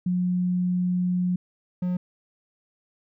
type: tone pair in turn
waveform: sine / triangle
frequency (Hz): 180 / 180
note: F#3 / F#3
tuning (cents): -47 / -47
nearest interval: unison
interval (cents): 0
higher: neither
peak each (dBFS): -21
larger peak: neither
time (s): 0.06-1.36 / 1.82-1.97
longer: first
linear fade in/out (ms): 5
effects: none